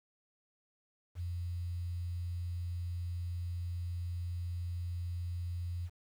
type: tone with quantisation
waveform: sine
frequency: 87.31 Hz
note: F2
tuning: in tune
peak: -35 dBFS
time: 1.15-5.9 s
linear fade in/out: 50 ms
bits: 10
effects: none

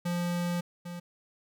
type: tone pair in turn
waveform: square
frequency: 174.61 / 174.61 Hz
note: F3 / F3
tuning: 0 / 0 cents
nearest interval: unison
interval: 0 cents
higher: neither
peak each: -29 / -38 dBFS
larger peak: first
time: 0.05-0.61 / 0.85-1 s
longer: first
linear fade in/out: 10 ms
effects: none

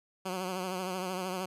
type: tone with vibrato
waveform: 10% pulse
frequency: 185 Hz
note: F#3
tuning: in tune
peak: -25 dBFS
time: 0.25-1.46 s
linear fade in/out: 10 ms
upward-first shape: triangle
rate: 13 Hz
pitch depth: 64 cents each way
effects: resampled to 32000 Hz

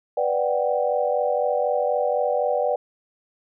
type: chord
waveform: sine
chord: G major seventh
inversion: first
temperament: equal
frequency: 493.9 / 587.3 / 740 / 784 Hz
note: B4 / D5 / F#5 / G5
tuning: 0 / 0 / 0 / 0 cents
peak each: -24 / -23 / -27 / -28 dBFS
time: 0.17-2.76 s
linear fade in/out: 5 ms
effects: none

